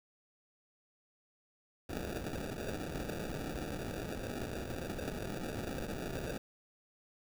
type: noise with sample-and-hold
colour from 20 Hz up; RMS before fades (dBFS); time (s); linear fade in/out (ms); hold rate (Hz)
violet; -40; 1.89-6.38; 5; 1050
effects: none